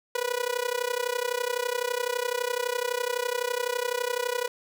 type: tone with amplitude modulation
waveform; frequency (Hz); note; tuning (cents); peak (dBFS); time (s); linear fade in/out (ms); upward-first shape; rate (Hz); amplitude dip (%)
sawtooth; 490; B4; -14; -19; 0.15-4.48; 5; sine; 31.9; 90
effects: none